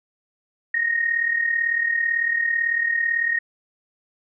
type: tone with amplitude modulation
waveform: sine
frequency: 1861 Hz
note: A#6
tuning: 3 cents flat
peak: -16 dBFS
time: 0.74-3.39 s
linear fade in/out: 5 ms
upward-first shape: sine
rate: 38 Hz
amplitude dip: 65%
effects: none